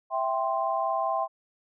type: chord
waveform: sine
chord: C major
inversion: first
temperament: equal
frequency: 659.3 / 784 / 1046.5 Hz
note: E5 / G5 / C6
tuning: 0 / 0 / 0 cents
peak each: -29 dBFS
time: 0.1-1.28 s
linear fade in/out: 50 ms
effects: none